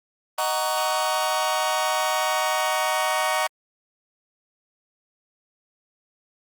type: chord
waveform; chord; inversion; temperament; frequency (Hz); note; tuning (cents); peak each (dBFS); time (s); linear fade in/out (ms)
sawtooth; D# minor seventh; none; just; 622.3 / 746.7 / 933.4 / 1120.1; D#5 / F#5 / A#5 / C#6; 0 / +16 / +2 / +18; -23; 0.38-3.47; 5
effects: Opus 24 kbps